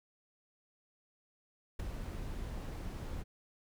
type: noise with ADSR envelope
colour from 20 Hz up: brown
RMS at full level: -34 dBFS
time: 1.79-3.24 s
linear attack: 8 ms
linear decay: 12 ms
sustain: -7 dB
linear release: 30 ms
effects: none